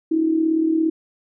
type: tone with amplitude modulation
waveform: sine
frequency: 321.4 Hz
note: E4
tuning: 44 cents flat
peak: -13 dBFS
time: 0.11-0.9 s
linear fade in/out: 10 ms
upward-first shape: sine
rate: 37.4 Hz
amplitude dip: 60%
effects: none